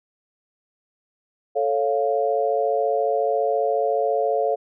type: chord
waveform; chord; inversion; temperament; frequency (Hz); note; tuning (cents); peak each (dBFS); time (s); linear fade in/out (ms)
sine; A augmented; none; equal; 440 / 554.4 / 698.5; A4 / C#5 / E#5; 0 / 0 / 0; -23; 1.55-4.56; 20
effects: none